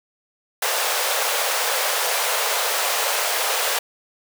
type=high-pass noise; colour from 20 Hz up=pink; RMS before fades=-22 dBFS; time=0.62-3.79 s; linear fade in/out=5 ms; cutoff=470 Hz; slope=48 dB/octave; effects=none